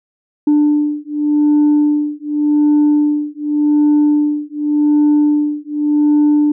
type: beating tone pair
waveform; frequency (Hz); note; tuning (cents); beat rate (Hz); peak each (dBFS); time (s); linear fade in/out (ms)
sine; 296.1 / 296.97; D4 / D4; +14 / +19; 0.87; -12; 0.47-6.52; 5
effects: tanh soft clip ceiling -6 dBFS